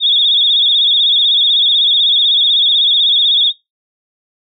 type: tone with vibrato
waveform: sine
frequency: 3520 Hz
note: A7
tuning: in tune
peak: -8 dBFS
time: 0-3.53 s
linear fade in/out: 50 ms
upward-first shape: sine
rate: 16 Hz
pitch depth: 100 cents each way
effects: noise-tail reverb RT60 0.2 s tail -22 dB re dry